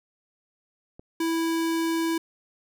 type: click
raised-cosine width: 2 ms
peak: -30 dBFS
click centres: 0.995 s
type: tone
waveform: square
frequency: 329 Hz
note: E4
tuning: 3 cents flat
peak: -24 dBFS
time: 1.2-2.18 s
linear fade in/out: 5 ms
effects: none